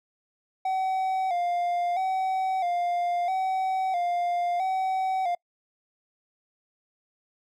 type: tone with vibrato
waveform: triangle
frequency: 729 Hz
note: F#5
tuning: 26 cents flat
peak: -22 dBFS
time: 0.65-5.35 s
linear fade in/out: 5 ms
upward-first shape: square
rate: 0.76 Hz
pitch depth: 67 cents each way
effects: noise-tail reverb RT60 0.1 s tail -26 dB re dry